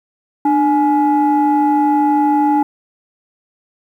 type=tone pair together; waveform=sine; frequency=297.9 / 841 Hz; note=D4 / G#5; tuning=+25 / +22 cents; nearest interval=octave + tritone; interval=1797 cents; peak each=-12 dBFS; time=0.45-2.63 s; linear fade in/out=5 ms; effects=tanh soft clip ceiling -6 dBFS + 8-bit